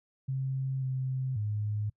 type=tone with pitch steps; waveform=sine; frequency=133.2 / 130.7 / 105.2 Hz; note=C3 / C3 / G#2; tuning=+31 / -1 / +23 cents; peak=-29 dBFS; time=0.28-1.9 s; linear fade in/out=10 ms; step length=540 ms; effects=noise-tail reverb RT60 0.1 s tail -25 dB re dry